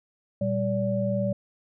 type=tone cluster; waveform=sine; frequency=117.4 / 195.5 / 576 Hz; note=A#2 / G3 / D5; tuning=+13 / -4 / -34 cents; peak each=-29 / -27 / -27 dBFS; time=0.41-1.33 s; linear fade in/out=5 ms; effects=none